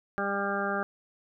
harmonic tone, 199.5 Hz, G3, 31 cents sharp, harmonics 1 / 2 / 3 / 4 / 6 / 7 / 8, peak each -35 / -35 / -35 / -35 / -35 / -35 / -35 dBFS, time 0.18-0.83 s, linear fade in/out 0 ms, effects none

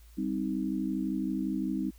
sine chord, C minor, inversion second, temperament just, 196.22 / 261.6 / 314 Hz, G3 / C4 / Eb4, +2 / 0 / +16 cents, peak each -33 dBFS, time 0.17-1.91 s, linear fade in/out 20 ms, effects added 56 Hz sine -51 dBFS peak until 1.98 s + white hiss -63 dBFS RMS until 1.98 s

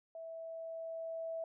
sine tone with level ramp, 655 Hz, E5, 11 cents flat, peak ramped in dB -44 to -37 dBFS, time 0.15-1.44 s, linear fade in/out 2 ms, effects none

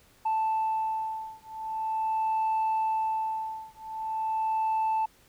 sine beating tone pair, 880 / 880.43 Hz, A5 / A5, 0 / +1 cents, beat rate 0.43 Hz, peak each -28 dBFS, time 0.25-5.06 s, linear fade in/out 10 ms, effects tanh soft clip ceiling -22 dBFS + pink hiss -60 dBFS RMS until 5.28 s

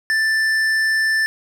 sine tone with tanh clipping, 1767 Hz, A6, 7 cents sharp, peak -17 dBFS, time 0.1-1.26 s, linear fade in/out 0 ms, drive 11 dB, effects none

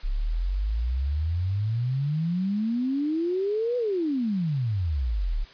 sine exponential two-way sweep, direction up then down, 32.7 to 500 to 32.7 Hz, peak -23 dBFS, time 0.03-5.45 s, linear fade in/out 20 ms, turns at 3.77 s, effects white hiss -49 dBFS RMS until 5.53 s + resampled to 11025 Hz

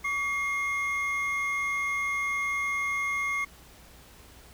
triangle tone pair together, 1137.7 / 2139 Hz, C#6 / C7, +45 / +38 cents, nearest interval major seventh, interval 1093 cents, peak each -31 / -26 dBFS, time 0.04-3.45 s, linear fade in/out 10 ms, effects added 60 Hz sine -55 dBFS peak until 4.53 s + pink hiss -53 dBFS RMS until 4.53 s

